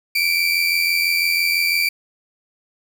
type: tone pair together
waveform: 30% pulse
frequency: 2284 / 2370 Hz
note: D7 / D7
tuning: -49 / +15 cents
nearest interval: minor second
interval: 64 cents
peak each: -18 / -16 dBFS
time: 0.15-1.89 s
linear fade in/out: 5 ms
effects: none